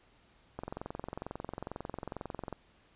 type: click train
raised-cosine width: 1 ms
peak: -24 dBFS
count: 44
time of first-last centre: 0.59-2.527 s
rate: 22.2 Hz
effects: pink hiss -65 dBFS RMS until 2.95 s + resampled to 8000 Hz

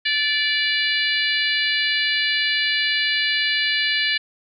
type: harmonic tone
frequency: 582 Hz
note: D5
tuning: 16 cents flat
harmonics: 3 / 4 / 5 / 6 / 7 / 8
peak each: -23 / -25 / -25 / -28 / -25 / -31 dBFS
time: 0.05-4.18 s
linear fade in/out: 10 ms
effects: none

